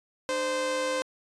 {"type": "tone pair together", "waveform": "sawtooth", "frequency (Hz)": [300, 518.8], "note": ["D4", "C5"], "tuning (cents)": [37, -15], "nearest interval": "major sixth", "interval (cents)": 948, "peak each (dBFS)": [-33, -23], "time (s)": [0.29, 1.02], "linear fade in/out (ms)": 0, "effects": ["resampled to 22050 Hz"]}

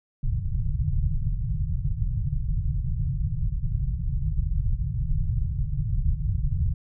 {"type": "low-pass noise", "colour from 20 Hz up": "pink", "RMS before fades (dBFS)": -25, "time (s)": [0.23, 6.74], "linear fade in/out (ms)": 5, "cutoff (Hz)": 160, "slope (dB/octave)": 96, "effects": []}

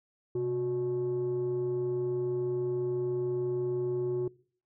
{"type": "tone pair together", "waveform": "sine", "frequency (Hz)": [130.3, 364.7], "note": ["C3", "F#4"], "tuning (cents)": [-7, -25], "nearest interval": "octave + tritone", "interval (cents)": 1782, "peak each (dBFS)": [-34, -27], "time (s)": [0.35, 4.28], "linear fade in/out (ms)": 5, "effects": ["noise-tail reverb RT60 0.5 s tail -23 dB re dry", "tanh soft clip ceiling -25 dBFS"]}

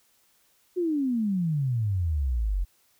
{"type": "exponential sweep", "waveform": "sine", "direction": "down", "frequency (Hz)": [370, 42.87], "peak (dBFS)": -23, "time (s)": [0.76, 2.65], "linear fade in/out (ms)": 20, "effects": ["white hiss -65 dBFS RMS until 2.99 s"]}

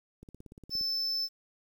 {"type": "click train", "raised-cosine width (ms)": 3, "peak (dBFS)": -35, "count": 11, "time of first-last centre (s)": [0.23, 0.811], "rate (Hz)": 17.2}
{"type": "tone", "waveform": "triangle", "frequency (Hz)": 5274, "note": "E8", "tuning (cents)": 0, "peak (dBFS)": -28, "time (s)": [0.7, 1.29], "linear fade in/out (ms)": 50}
{"effects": ["10-bit"]}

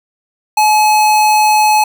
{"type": "tone", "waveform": "square", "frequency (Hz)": 853, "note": "G#5", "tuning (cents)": 46, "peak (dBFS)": -8, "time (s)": [0.57, 1.84], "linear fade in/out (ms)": 5, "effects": []}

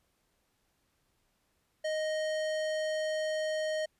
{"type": "tone with hard clipping", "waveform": "sine", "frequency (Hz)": 622.3, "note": "D#5", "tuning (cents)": 0, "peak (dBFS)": -32, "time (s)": [1.84, 3.86], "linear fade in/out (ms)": 10, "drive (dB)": 17, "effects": ["pink hiss -75 dBFS RMS until 3.99 s", "resampled to 32000 Hz"]}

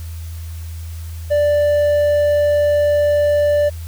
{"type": "tone", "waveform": "triangle", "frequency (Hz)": 587.3, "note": "D5", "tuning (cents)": 0, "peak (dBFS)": -10, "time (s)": [1.3, 3.7], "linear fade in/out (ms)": 20, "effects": ["added 82 Hz sine -26 dBFS peak until 3.87 s", "white hiss -43 dBFS RMS until 3.87 s"]}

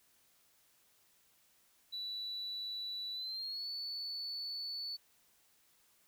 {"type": "tone with pitch glide", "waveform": "triangle", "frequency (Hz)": [3951, 4461], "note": ["B7", "C#8"], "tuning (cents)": [0, 10], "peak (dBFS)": -36, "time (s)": [1.92, 4.97], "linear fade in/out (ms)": 20, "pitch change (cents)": 210, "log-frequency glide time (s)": [3.13, 3.68], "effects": ["tanh soft clip ceiling -36 dBFS", "white hiss -70 dBFS RMS until 6.07 s"]}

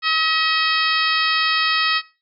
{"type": "harmonic tone", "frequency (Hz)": 638, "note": "D#5", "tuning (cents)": 43, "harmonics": [2, 3, 4, 5, 6, 7, 8], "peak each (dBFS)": [-21, -23, -24, -25, -26, -26, -27], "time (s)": [0.02, 2.02], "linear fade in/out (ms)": 50, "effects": ["noise-tail reverb RT60 0.3 s tail -19 dB re dry"]}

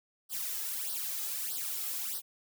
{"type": "noise with flanger", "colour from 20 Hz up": "blue", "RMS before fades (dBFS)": -36, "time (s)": [0.29, 2.22], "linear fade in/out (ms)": 50, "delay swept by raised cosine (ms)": [0.21, 2.41], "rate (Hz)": 1.6, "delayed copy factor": 1, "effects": []}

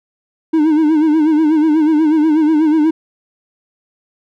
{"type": "tone with vibrato", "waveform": "triangle", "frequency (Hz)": 310, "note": "D#4", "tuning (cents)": -6, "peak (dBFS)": -7, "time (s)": [0.53, 2.91], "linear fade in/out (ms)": 10, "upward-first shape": "sine", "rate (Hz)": 8.2, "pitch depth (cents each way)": 79, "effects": []}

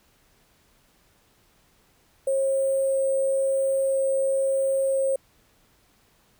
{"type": "tone with sample-and-hold", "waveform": "sine", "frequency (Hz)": 539, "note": "C#5", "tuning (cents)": -49, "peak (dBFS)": -20, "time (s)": [2.27, 5.16], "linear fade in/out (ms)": 5, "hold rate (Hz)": 8820, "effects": ["pink hiss -62 dBFS RMS until 6.39 s"]}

